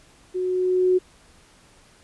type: tone with level ramp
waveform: sine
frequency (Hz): 367.1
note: F#4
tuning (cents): -14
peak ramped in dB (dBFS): -23 to -14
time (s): 0.34-0.99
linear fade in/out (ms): 20
effects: pink hiss -54 dBFS RMS until 2.03 s + resampled to 24000 Hz